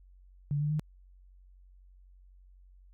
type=tone with pitch steps; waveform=sine; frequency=144.8 / 148.53 / 152.35 Hz; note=D3 / D3 / D#3; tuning=-24 / +20 / -36 cents; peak=-27 dBFS; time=0.51-0.795 s; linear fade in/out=0 ms; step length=95 ms; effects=added 46 Hz sine -54 dBFS peak until 2.93 s